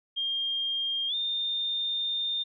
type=tone with pitch glide; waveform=sine; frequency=3211 to 3625 Hz; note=G7 to A#7; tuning=+41 to -49 cents; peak=-27 dBFS; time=0.16-2.44 s; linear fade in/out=20 ms; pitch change=+210 cents; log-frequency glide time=1.08-1.15 s; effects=none